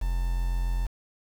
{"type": "tone with quantisation", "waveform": "triangle", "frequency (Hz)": 43.65, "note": "F1", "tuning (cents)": 0, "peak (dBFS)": -22, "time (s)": [0.01, 0.87], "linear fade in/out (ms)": 10, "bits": 7, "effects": []}